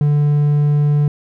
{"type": "tone", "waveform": "triangle", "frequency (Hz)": 146.83, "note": "D3", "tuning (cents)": 0, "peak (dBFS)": -9, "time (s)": [0.01, 1.08], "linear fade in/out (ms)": 2, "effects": []}